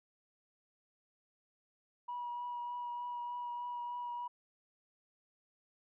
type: tone with vibrato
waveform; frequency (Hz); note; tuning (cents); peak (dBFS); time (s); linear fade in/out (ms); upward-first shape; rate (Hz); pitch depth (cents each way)
sine; 967; B5; -37; -37; 2.08-4.28; 10; triangle; 3.3; 15
effects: tanh soft clip ceiling -34 dBFS